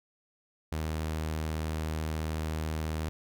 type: tone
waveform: sawtooth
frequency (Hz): 78.5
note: D#2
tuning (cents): +16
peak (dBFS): -27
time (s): 0.72-3.09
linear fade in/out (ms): 0
effects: none